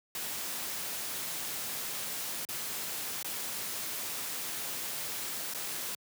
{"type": "noise with dropouts", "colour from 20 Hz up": "white", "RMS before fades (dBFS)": -37, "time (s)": [0.15, 5.95], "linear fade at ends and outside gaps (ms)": 2, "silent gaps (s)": [[2.451, 2.488], [3.229, 3.245], [5.538, 5.546]], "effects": ["high-pass 100 Hz 12 dB/octave"]}